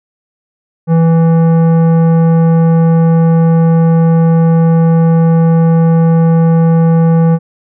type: tone with tanh clipping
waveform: sine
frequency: 164.7 Hz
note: E3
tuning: 1 cent flat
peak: -7 dBFS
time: 0.87-7.39 s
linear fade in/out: 50 ms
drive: 13 dB
effects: none